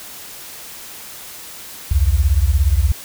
sine beating tone pair, 63.5 / 80.5 Hz, B1 / E2, +49 / -41 cents, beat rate 17 Hz, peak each -14 / -15 dBFS, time 1.91-2.92 s, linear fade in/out 5 ms, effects white hiss -35 dBFS RMS until 3.04 s

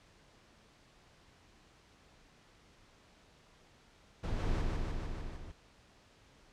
brown noise with echo, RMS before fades -35 dBFS, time 4.23-4.62 s, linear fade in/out 10 ms, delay 150 ms, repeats 6, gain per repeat -2 dB, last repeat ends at 5.52 s, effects pink hiss -63 dBFS RMS until 6.52 s + low-pass 6000 Hz 12 dB/octave

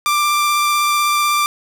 sawtooth tone with vibrato, 1182 Hz, D6, 11 cents sharp, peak -10 dBFS, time 0.06-1.46 s, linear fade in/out 0 ms, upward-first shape square, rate 16 Hz, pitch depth 8 cents each way, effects 7-bit

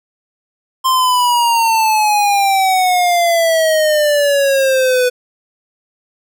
square exponential sweep, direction down, 1052 to 493.9 Hz, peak -11 dBFS, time 0.84-5.1 s, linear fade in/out 20 ms, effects none

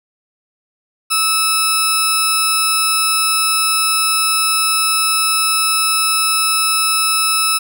20% pulse tone pair together, 1305 / 5220 Hz, E6 / E8, -18 / -18 cents, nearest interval 2 octaves, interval 2400 cents, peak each -11 dBFS, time 1.1-7.59 s, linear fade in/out 20 ms, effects none

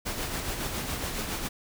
pink noise with tremolo, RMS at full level -31 dBFS, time 0.05-1.49 s, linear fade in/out 20 ms, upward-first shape sine, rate 7.2 Hz, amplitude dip 40%, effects none

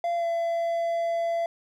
triangle tone with pitch glide, 687 to 674.8 Hz, F5 to E5, -29 to +40 cents, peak -22 dBFS, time 0.04-1.46 s, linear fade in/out 2 ms, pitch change -31 cents, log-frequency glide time 0.16-0.26 s, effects none

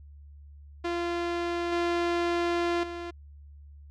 sawtooth tone with level steps, 344.9 Hz, F4, 22 cents flat, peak -24 / -21 / -31 dBFS, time 0.84-3.11 s, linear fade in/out 10 ms, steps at 1.72 / 2.83 s, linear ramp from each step 5 ms, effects added 72 Hz sine -46 dBFS peak until 3.9 s + low-pass 4000 Hz 12 dB/octave

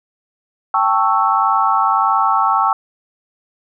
sine chord, A dominant seventh, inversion third, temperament equal with one note detuned, 784 / 885.6 / 1108.7 / 1318.5 Hz, G5 / A5 / C#6 / E6, 0 / +11 / 0 / 0 cents, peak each -18 / -18 / -17 / -17 dBFS, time 0.74-2.73 s, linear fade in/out 2 ms, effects none

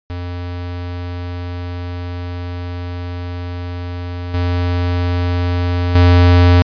square tone with level steps, 88.3 Hz, F2, 20 cents sharp, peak -23 / -15 / -7 dBFS, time 0.1-6.62 s, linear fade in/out 0 ms, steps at 4.34 / 5.95 s, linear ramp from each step 2 ms, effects resampled to 11025 Hz

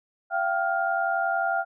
sine tone cluster, 682 / 773 / 1408 Hz, F5 / G5 / F6, -41 / -24 / +14 cents, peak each -27 dBFS, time 0.3-1.65 s, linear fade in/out 50 ms, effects none

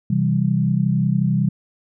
sine chord, C major, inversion none, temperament equal, 130.81 / 164.81 / 196 Hz, C3 / E3 / G3, 0 / 0 / 0 cents, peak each -20 dBFS, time 0.1-1.49 s, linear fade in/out 5 ms, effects none

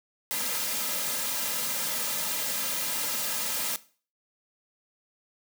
white noise with comb filter, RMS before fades -30 dBFS, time 0.31-3.76 s, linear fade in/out 0 ms, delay 2.7 ms, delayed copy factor -0.75, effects noise-tail reverb RT60 0.4 s tail -17 dB re dry + high-pass 200 Hz 12 dB/octave

